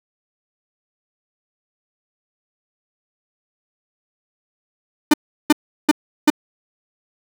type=tone bursts; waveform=45% pulse; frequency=300 Hz; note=D4; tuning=37 cents sharp; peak=-8 dBFS; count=4; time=5.11-6.302 s; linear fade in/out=5 ms; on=28 ms; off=360 ms; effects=none